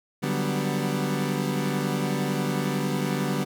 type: chord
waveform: 30% pulse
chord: G major seventh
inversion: second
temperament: equal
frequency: 146.83 / 185 / 196 / 246.9 Hz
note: D3 / F#3 / G3 / B3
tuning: 0 / 0 / 0 / 0 cents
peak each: -26 / -29 / -27 / -28 dBFS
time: 0.22-3.45 s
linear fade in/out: 20 ms
effects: none